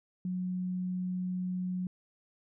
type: tone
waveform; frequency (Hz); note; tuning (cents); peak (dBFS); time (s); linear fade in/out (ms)
sine; 182.5; F#3; -24; -31; 0.25-1.87; 2
effects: none